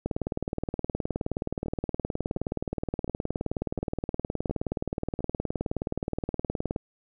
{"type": "two click trains", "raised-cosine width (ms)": 2, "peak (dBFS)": [-22, -15], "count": [6, 129], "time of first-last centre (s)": [[1.66, 5.206], [0.06, 6.762]], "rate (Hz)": [1.41, 19.1], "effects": []}